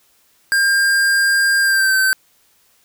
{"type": "tone with pitch glide", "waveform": "square", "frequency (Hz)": [1602, 1543], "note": ["G6", "G6"], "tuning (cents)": [37, -28], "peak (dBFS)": -13, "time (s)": [0.52, 2.13], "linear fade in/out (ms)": 0, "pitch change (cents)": -65, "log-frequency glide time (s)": [1.62, 1.96], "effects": ["white hiss -57 dBFS RMS until 2.84 s"]}